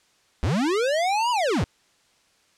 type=linear two-way sweep; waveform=square; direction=up then down; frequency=60.6 to 997 to 60.6 Hz; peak=-21 dBFS; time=0.43-1.64 s; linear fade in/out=0 ms; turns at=1.31 s; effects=white hiss -62 dBFS RMS until 2.57 s + low-pass 7000 Hz 12 dB/octave